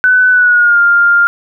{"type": "tone with pitch glide", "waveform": "sine", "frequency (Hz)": [1502, 1401.4], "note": ["F#6", "F6"], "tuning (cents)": [26, 6], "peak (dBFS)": -5, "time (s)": [0.04, 1.27], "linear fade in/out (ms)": 0, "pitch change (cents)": -120, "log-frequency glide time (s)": [0.3, 0.8], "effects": []}